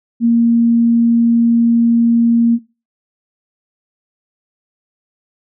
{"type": "tone", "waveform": "sine", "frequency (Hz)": 233.1, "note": "A#3", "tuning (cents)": 0, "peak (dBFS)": -8, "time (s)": [0.2, 2.59], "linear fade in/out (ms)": 50, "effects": ["noise-tail reverb RT60 0.3 s tail -20 dB re dry"]}